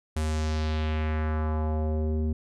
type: tone with low-pass filter sweep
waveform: square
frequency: 77.78 Hz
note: D#2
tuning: in tune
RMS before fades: -27 dBFS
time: 0.16-2.33 s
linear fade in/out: 5 ms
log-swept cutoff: 10000 to 290 Hz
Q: 1.7
effects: none